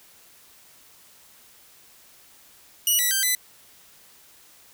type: tone with pitch steps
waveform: 5% pulse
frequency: 2921 / 1956 / 1569 / 2002 Hz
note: F#7 / B6 / G6 / B6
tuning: -23 / -17 / +1 / +23 cents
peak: -10 dBFS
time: 2.87-3.35 s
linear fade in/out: 2 ms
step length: 120 ms
effects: white hiss -53 dBFS RMS until 4.73 s